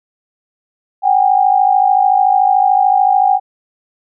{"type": "tone pair together", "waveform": "sine", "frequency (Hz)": [754, 807.6], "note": ["F#5", "G#5"], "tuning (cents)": [32, -49], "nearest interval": "minor second", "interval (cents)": 119, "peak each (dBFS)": -11, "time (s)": [1.02, 3.4], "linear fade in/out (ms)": 50, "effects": []}